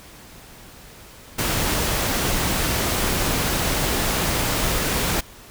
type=noise; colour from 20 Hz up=pink; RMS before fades=-22 dBFS; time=1.38-5.21 s; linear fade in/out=10 ms; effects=pink hiss -44 dBFS RMS until 5.5 s